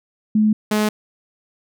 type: tone pair in turn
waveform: sine / sawtooth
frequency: 214.3 / 212.3 Hz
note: A3 / G#3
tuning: -45 / +38 cents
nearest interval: unison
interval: 17 cents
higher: first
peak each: -12 dBFS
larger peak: neither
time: 0.35-0.53 / 0.71-0.89 s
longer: neither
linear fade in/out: 5 ms
effects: none